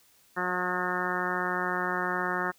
harmonic tone, 180.7 Hz, F#3, 41 cents flat, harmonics 1 / 2 / 3 / 4 / 5 / 6 / 7 / 8 / 9 / 10, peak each -38 / -35 / -40 / -37 / -37 / -36 / -35 / -35 / -37 / -35 dBFS, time 0.36-2.52 s, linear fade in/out 20 ms, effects white hiss -62 dBFS RMS until 2.58 s

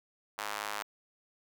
square tone with high-pass filter, 52.2 Hz, G#1, 10 cents sharp, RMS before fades -38 dBFS, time 0.38-0.83 s, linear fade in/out 10 ms, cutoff 1000 Hz, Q 1.3, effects none

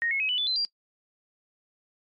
sine tone with pitch steps, 1864.7 / 2179 / 2547 / 2977 / 3480 / 4067 / 4753 Hz, A#6 / C#7 / D#7 / F#7 / A7 / C8 / D8, 0 / -30 / +40 / +10 / -20 / -50 / +20 cents, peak -24 dBFS, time 0.02-0.65 s, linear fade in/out 0 ms, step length 90 ms, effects noise-tail reverb RT60 0.1 s tail -24 dB re dry + MP3 48 kbps

